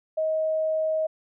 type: tone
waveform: sine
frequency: 631 Hz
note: D#5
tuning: 24 cents sharp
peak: -22 dBFS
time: 0.17-1.07 s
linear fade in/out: 10 ms
effects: none